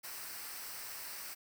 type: noise with comb filter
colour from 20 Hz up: white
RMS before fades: -45 dBFS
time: 0.03-1.35 s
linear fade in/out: 20 ms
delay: 0.29 ms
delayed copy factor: -0.55
effects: none